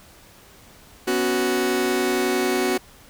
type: chord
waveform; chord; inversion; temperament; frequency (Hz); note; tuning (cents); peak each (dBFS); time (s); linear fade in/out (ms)
sawtooth; B suspended second; none; just; 246.9 / 277.8 / 370.4; B3 / C#4 / F#4; 0 / +4 / +2; -22 / -23 / -17; 1.07-2.78; 10
effects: pink hiss -49 dBFS RMS until 3.09 s